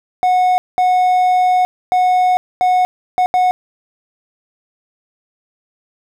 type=tone bursts at uneven times; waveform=triangle; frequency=732 Hz; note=F#5; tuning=19 cents flat; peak=-8 dBFS; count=6; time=0.23-0.58 / 0.78-1.65 / 1.92-2.37 / 2.61-2.85 / 3.18-3.26 / 3.34-3.51 s; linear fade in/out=0 ms; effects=none